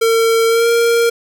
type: tone with pitch glide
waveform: square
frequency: 455 to 466.2 Hz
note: A#4 to A#4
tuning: -42 to 0 cents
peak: -11 dBFS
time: 0.01-1.1 s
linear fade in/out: 10 ms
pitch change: +42 cents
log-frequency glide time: 0.47-0.68 s
effects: none